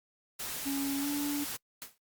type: noise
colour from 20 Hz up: white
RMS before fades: -38 dBFS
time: 0.39-1.57 s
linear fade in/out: 10 ms
type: tone with pitch glide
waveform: triangle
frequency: 277.2 to 288.1 Hz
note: C#4 to D4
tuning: 0 to -33 cents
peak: -29 dBFS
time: 0.65-1.45 s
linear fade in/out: 20 ms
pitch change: +67 cents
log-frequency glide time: 0.98-1.09 s
type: noise with exponential decay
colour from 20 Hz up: white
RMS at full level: -39 dBFS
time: 1.82-1.98 s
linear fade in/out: 0 ms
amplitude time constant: 34 ms
effects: noise-tail reverb RT60 0.1 s tail -25 dB re dry + Opus 48 kbps